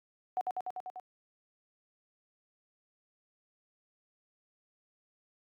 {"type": "tone with echo", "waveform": "sine", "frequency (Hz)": 740, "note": "F#5", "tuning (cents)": 0, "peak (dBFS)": -28, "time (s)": [0.37, 0.41], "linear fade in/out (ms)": 0, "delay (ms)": 98, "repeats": 6, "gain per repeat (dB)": -2, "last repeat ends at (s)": 0.998, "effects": ["high-pass 400 Hz 12 dB/octave", "AAC 64 kbps"]}